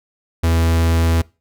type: tone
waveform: 45% pulse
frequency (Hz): 82.7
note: E2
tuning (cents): +6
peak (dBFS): -13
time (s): 0.43-1.22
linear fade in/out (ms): 10
effects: noise-tail reverb RT60 0.3 s tail -23 dB re dry